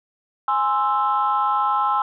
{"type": "chord", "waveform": "sine", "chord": "Ab augmented", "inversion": "none", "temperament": "equal", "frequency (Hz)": [830.6, 1046.5, 1318.5], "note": ["Ab5", "C6", "E6"], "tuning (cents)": [0, 0, 0], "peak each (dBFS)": -21, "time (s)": [0.48, 2.02], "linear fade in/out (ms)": 2, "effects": ["tanh soft clip ceiling -10 dBFS"]}